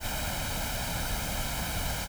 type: noise with comb filter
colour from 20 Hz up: pink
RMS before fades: -32 dBFS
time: 0-2.08 s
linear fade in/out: 50 ms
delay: 1.3 ms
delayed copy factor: +0.7
effects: none